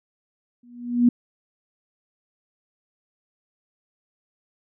sine tone with exponential growth, 241.6 Hz, B3, 38 cents flat, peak -10 dBFS, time 0.63-1.09 s, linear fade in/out 5 ms, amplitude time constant 98 ms, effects none

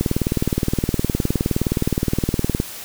click train, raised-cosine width 3 ms, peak -5 dBFS, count 51, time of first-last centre 0.01-2.601 s, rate 19.3 Hz, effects white hiss -34 dBFS RMS until 2.84 s

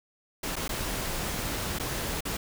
pink noise with dropouts, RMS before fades -32 dBFS, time 0.43-2.37 s, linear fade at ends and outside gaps 5 ms, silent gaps 0.557-0.564 / 0.68-0.691 / 1.787-1.797 / 2.207-2.252 s, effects none

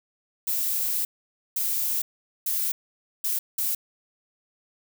violet noise bursts at uneven times, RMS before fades -26 dBFS, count 5, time 0.47-1.05 / 1.56-2.02 / 2.46-2.72 / 3.24-3.39 / 3.58-3.75 s, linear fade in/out 5 ms, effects none

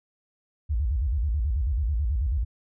sine tone with vibrato, 64.2 Hz, C2, 32 cents flat, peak -22 dBFS, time 0.69-2.45 s, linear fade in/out 20 ms, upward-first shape square, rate 9.2 Hz, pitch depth 270 cents each way, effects none

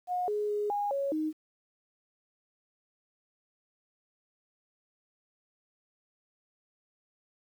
sine tone with pitch steps, 722 / 418.2 / 415.7 / 819 / 555 / 310.7 Hz, F#5 / G#4 / G#4 / G#5 / C#5 / D#4, -43 / +12 / +2 / -24 / +2 / -2 cents, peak -28 dBFS, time 0.07-1.33 s, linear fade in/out 50 ms, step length 210 ms, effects 10-bit

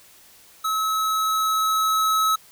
square tone with level ramp, 1291 Hz, E6, 37 cents flat, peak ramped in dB -22 to -18 dBFS, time 0.64-2.36 s, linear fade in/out 10 ms, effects white hiss -51 dBFS RMS until 2.51 s

